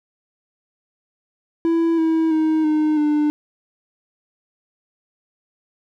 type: tone with pitch steps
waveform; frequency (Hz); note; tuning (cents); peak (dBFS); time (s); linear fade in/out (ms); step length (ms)
triangle; 331.6 / 323.1 / 314.8 / 306.7 / 298.9; E4 / E4 / D#4 / D#4 / D4; +10 / -35 / +20 / -25 / +31; -13; 1.65-3.3; 0; 330
effects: none